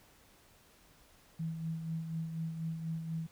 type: tone with tremolo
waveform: sine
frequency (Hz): 162.4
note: E3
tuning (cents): -26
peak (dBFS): -33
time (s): 1.39-3.27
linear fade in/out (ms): 10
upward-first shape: sine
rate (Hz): 4.1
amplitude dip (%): 50
effects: pink hiss -63 dBFS RMS until 3.31 s